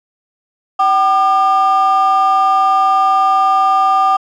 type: ring-modulated tone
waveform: triangle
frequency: 986 Hz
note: B5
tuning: 3 cents flat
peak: -3 dBFS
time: 0.79-4.17 s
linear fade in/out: 10 ms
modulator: 218 Hz
effects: tanh soft clip ceiling -3 dBFS + resampled to 22050 Hz